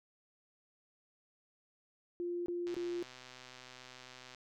sine tone bursts, 349.2 Hz, F4, in tune, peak -35 dBFS, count 3, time 2.2-3.026 s, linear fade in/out 0 ms, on 260 ms, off 23 ms
click train, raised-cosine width 0.2 ms, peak -34 dBFS, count 214, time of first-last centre 2.67-4.347 s, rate 127 Hz
effects none

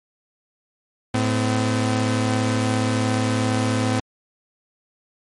sawtooth tone pair together, 109.1 / 255.4 Hz, A2 / C4, -14 / -42 cents, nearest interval octave + minor third, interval 1472 cents, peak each -17 / -18 dBFS, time 1.14-4 s, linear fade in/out 5 ms, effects MP3 48 kbps

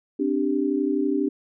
sine chord, C suspended second, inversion none, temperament equal, 261.6 / 293.7 / 392 Hz, C4 / D4 / G4, 0 / 0 / 0 cents, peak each -26 / -23 / -26 dBFS, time 0.19-1.29 s, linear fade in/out 10 ms, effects none

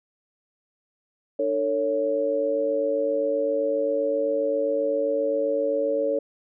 sine tone cluster, 300.3 / 449.4 / 557 Hz, D4 / A4 / C#5, +39 / +37 / +8 cents, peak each -31 / -26 / -23 dBFS, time 1.39-6.19 s, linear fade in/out 5 ms, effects none

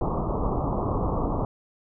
pink low-pass noise, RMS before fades -26 dBFS, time 0.01-1.45 s, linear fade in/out 2 ms, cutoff 1200 Hz, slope 96 dB/octave, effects none

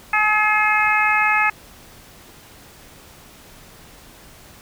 harmonic tone, 425.6 Hz, G#4, 42 cents sharp, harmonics 2 / 3 / 4 / 5 / 6, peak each -21 / -21 / -21 / -21 / -21 dBFS, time 0.13-1.5 s, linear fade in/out 5 ms, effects pink hiss -45 dBFS RMS until 4.61 s

